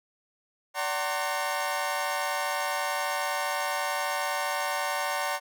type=tone cluster; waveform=25% pulse; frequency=580 / 753 / 914 / 1065 Hz; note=D5 / F#5 / A#5 / C6; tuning=-22 / +30 / -34 / +30 cents; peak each=-30 / -29 / -29 / -31 dBFS; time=0.74-5.4 s; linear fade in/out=50 ms; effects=none